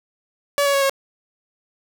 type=tone with pitch steps; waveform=sawtooth; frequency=570 / 561.8 / 553.8 / 545.8 Hz; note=C#5 / C#5 / C#5 / C#5; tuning=+48 / +23 / -2 / -27 cents; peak=-12 dBFS; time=0.58-0.896 s; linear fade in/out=0 ms; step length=79 ms; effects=none